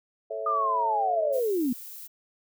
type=chord; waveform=sine; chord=A major; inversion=none; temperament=equal; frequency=440 / 554.4 / 659.3 Hz; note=A4 / C#5 / E5; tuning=0 / 0 / 0 cents; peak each=-35 / -36 / -33 dBFS; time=0.3-1.4 s; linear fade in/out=10 ms
type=linear sweep; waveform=sine; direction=down; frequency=1231 to 230.2 Hz; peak=-23 dBFS; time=0.46-1.73 s; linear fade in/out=5 ms
type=noise; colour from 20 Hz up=violet; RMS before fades=-42 dBFS; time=1.32-2.08 s; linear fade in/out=20 ms
effects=none